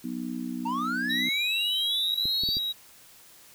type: harmonic tone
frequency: 61.74 Hz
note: B1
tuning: in tune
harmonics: 3 / 4 / 5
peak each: -38 / -32 / -37 dBFS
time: 0.04-1.29 s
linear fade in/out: 5 ms
type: linear sweep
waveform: triangle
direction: up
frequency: 880 to 4720 Hz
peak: -26 dBFS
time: 0.65-2.59 s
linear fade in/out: 10 ms
type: tone with pitch glide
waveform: triangle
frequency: 3873 to 3835 Hz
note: B7 to A#7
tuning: -35 to +48 cents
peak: -26 dBFS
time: 1.09-2.73 s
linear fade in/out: 20 ms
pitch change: -17 cents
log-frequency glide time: 2.12-2.47 s
type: clicks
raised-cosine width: 3 ms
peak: -25 dBFS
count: 4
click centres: 2.255 / 2.436 / 2.489 / 2.569 s
effects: white hiss -53 dBFS RMS until 3.54 s